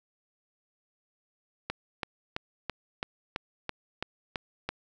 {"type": "click train", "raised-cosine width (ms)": 0.3, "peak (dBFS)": -15, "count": 10, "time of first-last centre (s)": [1.7, 4.69], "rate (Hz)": 3.01, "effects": []}